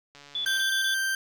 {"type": "click train", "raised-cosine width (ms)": 0.2, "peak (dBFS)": -31, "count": 68, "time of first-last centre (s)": [0.15, 0.619], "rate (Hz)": 143}
{"type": "tone bursts", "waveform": "sine", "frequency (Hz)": 3449, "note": "A7", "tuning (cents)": -35, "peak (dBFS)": -27, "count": 5, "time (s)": [0.35, 0.942], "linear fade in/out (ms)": 2, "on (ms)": 100, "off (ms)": 23}
{"type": "tone", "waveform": "40% pulse", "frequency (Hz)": 1568, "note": "G6", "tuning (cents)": 0, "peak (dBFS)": -24, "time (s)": [0.46, 1.15], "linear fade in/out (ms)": 2}
{"effects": []}